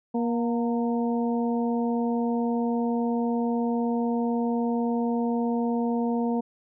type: harmonic tone with a mistuned harmonic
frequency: 236.2 Hz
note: A#3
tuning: 23 cents sharp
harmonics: 1 / 2 / 3 / 4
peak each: -24 / -30 / -34 / -36 dBFS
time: 0.14-6.41 s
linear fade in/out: 10 ms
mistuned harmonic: 4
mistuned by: -50 cents
effects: none